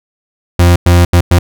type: tone bursts at uneven times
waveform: 40% pulse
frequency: 87.31 Hz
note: F2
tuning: in tune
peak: -3 dBFS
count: 4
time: 0.59-0.76 / 0.86-1.05 / 1.13-1.21 / 1.31-1.39 s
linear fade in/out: 5 ms
effects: none